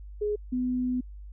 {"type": "tone pair in turn", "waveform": "sine", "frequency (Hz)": [417.8, 251], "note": ["G#4", "B3"], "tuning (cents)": [10, 28], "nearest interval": "major sixth", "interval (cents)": 882, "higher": "first", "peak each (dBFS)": -25, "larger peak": "neither", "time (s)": [[0.21, 0.36], [0.52, 1.01]], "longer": "second", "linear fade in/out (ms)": 10, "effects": ["added 50 Hz sine -40 dBFS peak until 1.32 s"]}